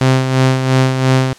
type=tone with tremolo; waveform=sawtooth; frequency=130.81 Hz; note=C3; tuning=in tune; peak=-4 dBFS; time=0.01-1.33 s; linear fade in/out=2 ms; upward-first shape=sine; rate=2.9 Hz; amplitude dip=55%; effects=white hiss -41 dBFS RMS until 1.38 s + low-pass 7000 Hz 12 dB/octave